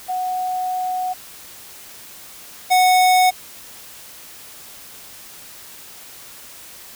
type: tone pair in turn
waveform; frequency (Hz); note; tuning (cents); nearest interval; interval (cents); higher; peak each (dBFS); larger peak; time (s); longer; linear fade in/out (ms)
sine / square; 737 / 737; F#5 / F#5; -7 / -7; unison; 0; neither; -20 / -12; second; 0.08-1.14 / 2.7-3.31; first; 20
effects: white hiss -40 dBFS RMS until 6.95 s